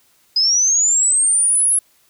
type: linear sweep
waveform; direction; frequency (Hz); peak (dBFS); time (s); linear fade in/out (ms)
sine; up; 4978 to 10850; -12; 0.36-1.79; 5
effects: white hiss -57 dBFS RMS until 2.09 s